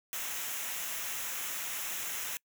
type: noise with comb filter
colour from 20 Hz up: white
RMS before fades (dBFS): -37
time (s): 0.13-2.37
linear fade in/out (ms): 0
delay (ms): 0.22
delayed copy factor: -0.6
effects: noise-tail reverb RT60 0.1 s tail -26 dB re dry